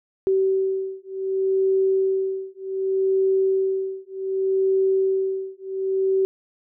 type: beating tone pair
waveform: sine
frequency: 383 / 383.66 Hz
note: G4 / G4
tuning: -40 / -37 cents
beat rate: 0.66 Hz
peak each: -22 dBFS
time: 0.27-6.25 s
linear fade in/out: 0 ms
effects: none